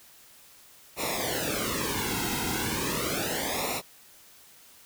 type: noise with flanger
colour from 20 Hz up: pink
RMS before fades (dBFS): -30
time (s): 0.96-3.82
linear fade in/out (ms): 50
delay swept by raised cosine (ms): 0.63 to 1.73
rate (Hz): 0.36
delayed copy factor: -1
effects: white hiss -54 dBFS RMS until 4.85 s